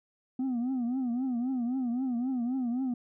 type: tone with vibrato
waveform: sine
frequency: 249.6 Hz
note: B3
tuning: 19 cents sharp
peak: -25 dBFS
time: 0.39-2.94 s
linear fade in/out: 5 ms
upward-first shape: triangle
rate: 3.8 Hz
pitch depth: 140 cents each way
effects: tanh soft clip ceiling -27 dBFS

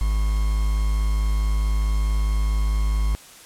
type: tone with quantisation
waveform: triangle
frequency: 52.3 Hz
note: G#1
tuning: 13 cents sharp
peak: -16 dBFS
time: 0.01-3.15 s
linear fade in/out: 0 ms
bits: 6
effects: white hiss -45 dBFS RMS until 3.45 s + low-pass 11000 Hz 12 dB/octave

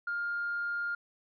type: tone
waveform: sine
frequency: 1408 Hz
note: F6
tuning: 14 cents sharp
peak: -30 dBFS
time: 0.07-0.95 s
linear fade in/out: 5 ms
effects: tanh soft clip ceiling -26 dBFS

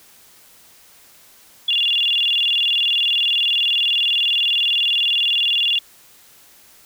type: tone with vibrato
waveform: sine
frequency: 3095 Hz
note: G7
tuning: 23 cents flat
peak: -15 dBFS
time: 1.68-5.79 s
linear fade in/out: 5 ms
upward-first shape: square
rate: 20 Hz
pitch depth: 170 cents each way
effects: white hiss -49 dBFS RMS until 6.85 s

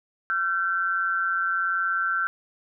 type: tone pair together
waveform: sine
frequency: 1360.9 / 1542 Hz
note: F6 / G6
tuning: -45 / -29 cents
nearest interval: major second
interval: 216 cents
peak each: -25 / -25 dBFS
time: 0.3-2.27 s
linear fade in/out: 0 ms
effects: none

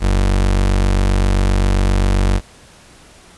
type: tone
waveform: 35% pulse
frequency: 47.57 Hz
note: F#1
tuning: 49 cents sharp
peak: -10 dBFS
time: 0-2.41 s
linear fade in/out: 50 ms
effects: pink hiss -44 dBFS RMS until 3.37 s + resampled to 24000 Hz

